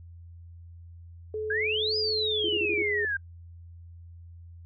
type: tone with pitch glide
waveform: sine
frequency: 431 to 415.6 Hz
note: A4 to G#4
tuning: -36 to +1 cents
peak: -29 dBFS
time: 1.34-3.05 s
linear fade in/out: 2 ms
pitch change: -63 cents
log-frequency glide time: 2.3-2.61 s
type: exponential two-way sweep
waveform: sine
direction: up then down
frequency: 1568 to 5050 to 1568 Hz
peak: -26 dBFS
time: 1.5-3.17 s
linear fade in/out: 5 ms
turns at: 1.97 s
type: tone bursts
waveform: sine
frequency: 343.7 Hz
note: F4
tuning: 28 cents flat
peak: -29 dBFS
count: 5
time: 2.44-2.823 s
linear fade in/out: 2 ms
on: 47 ms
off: 37 ms
effects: noise-tail reverb RT60 0.1 s tail -26 dB re dry + added 85 Hz sine -44 dBFS peak until 4.65 s